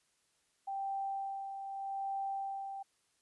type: tone with tremolo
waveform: sine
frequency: 784 Hz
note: G5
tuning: in tune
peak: -34 dBFS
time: 0.67-2.83 s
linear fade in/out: 10 ms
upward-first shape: sine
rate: 0.82 Hz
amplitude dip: 50%
effects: white hiss -75 dBFS RMS until 3.21 s + resampled to 24000 Hz